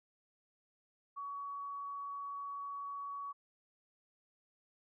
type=tone; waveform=sine; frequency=1127 Hz; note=C#6; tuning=28 cents sharp; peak=-40 dBFS; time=1.16-3.33 s; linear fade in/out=20 ms; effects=none